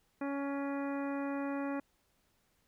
harmonic tone with a mistuned harmonic, 279.6 Hz, C#4, 15 cents sharp, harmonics 1 / 2 / 3 / 4 / 5 / 6 / 7 / 9, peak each -35 / -41 / -45 / -47 / -49 / -51 / -52 / -54 dBFS, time 0.21-1.8 s, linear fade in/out 5 ms, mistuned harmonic 9, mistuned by -50 cents, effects pink hiss -74 dBFS RMS until 2.67 s

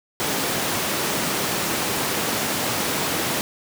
pink high-pass noise, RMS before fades -24 dBFS, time 0.2-3.41 s, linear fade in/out 0 ms, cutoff 180 Hz, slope 12 dB/octave, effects none

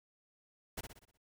pink noise with echo, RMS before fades -40 dBFS, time 0.77-0.81 s, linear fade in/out 10 ms, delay 61 ms, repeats 6, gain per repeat -6 dB, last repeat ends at 1.176 s, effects none

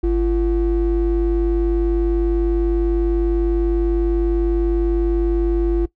triangle ring-modulated tone, 196 Hz, G3, in tune, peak -9 dBFS, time 0.03-5.86 s, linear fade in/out 10 ms, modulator 146 Hz, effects noise-tail reverb RT60 0.1 s tail -20 dB re dry + tanh soft clip ceiling -7 dBFS

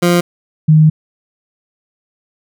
20% pulse / sine tone pair in turn, 174.61 / 155.51 Hz, F3 / D#3, 0 / -1 cents, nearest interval major second, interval 201 cents, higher first, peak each -4 dBFS, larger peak neither, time 0.02-0.21 / 0.68-0.9 s, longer second, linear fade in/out 10 ms, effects none

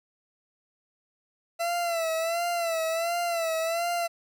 40% pulse tone with vibrato, 670 Hz, E5, 28 cents sharp, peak -25 dBFS, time 1.59-4.08 s, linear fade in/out 20 ms, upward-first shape sine, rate 1.4 Hz, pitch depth 67 cents each way, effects 11-bit

